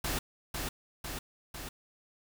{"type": "noise with echo", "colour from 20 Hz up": "pink", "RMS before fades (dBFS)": -33, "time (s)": [0.04, 0.19], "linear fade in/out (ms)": 5, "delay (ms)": 500, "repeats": 3, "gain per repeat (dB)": -3, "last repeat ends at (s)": 1.69, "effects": []}